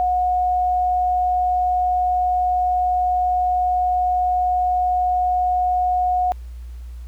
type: tone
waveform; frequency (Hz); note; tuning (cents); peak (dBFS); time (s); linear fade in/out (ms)
sine; 727; F#5; -31; -16; 0-6.32; 0
effects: added 60 Hz sine -31 dBFS peak until 7.07 s + pink hiss -56 dBFS RMS until 7.07 s